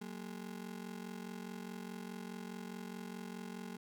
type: ring-modulated tone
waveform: 35% pulse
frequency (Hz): 207.7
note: G#3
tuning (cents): 0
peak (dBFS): -39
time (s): 0.01-3.77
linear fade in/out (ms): 5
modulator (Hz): 22.4
effects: none